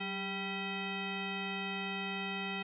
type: tone with frequency modulation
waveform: sine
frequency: 1368 Hz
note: F6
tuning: 36 cents flat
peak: -35 dBFS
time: 0-2.63 s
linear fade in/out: 10 ms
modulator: 589 Hz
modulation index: 3
effects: none